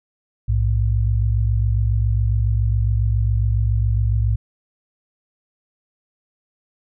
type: tone pair together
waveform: sine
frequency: 60.35 / 107.6 Hz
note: B1 / A2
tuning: -39 / -38 cents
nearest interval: minor seventh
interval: 1001 cents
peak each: -18 dBFS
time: 0.48-4.36 s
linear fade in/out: 10 ms
effects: none